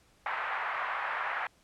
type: band-pass noise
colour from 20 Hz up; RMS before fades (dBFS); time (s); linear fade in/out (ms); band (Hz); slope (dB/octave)
pink; -34; 0.26-1.47; 2; 830 to 2000; 24
effects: pink hiss -65 dBFS RMS until 1.63 s + low-pass 10000 Hz 12 dB/octave